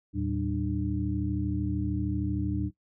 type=tone cluster; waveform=sine; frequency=80.5 / 113.5 / 192.5 / 299.2 Hz; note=E2 / A#2 / G3 / D4; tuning=-41 / -46 / -31 / +32 cents; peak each=-32 / -33 / -34 / -31 dBFS; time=0.13-2.71 s; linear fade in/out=50 ms; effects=noise-tail reverb RT60 0.1 s tail -18 dB re dry

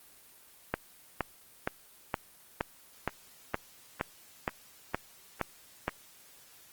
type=click train; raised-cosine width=0.5 ms; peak=-13 dBFS; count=12; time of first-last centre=0.74-5.88 s; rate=2.14 Hz; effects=white hiss -57 dBFS RMS until 6.72 s + Opus 24 kbps

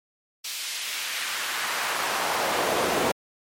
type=noise with high-pass filter sweep; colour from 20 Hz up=brown; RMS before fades=-27 dBFS; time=0.44-3.12 s; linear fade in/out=10 ms; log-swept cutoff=4000 to 400 Hz; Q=1; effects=MP3 64 kbps

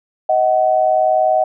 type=tone pair together; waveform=sine; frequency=629.7 / 750 Hz; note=D#5 / F#5; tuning=+21 / +23 cents; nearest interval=minor third; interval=302 cents; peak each=-14 dBFS; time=0.29-1.44 s; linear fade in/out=5 ms; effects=none

